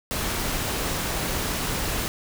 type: noise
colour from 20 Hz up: pink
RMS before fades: -27 dBFS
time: 0.11-2.08 s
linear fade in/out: 0 ms
effects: none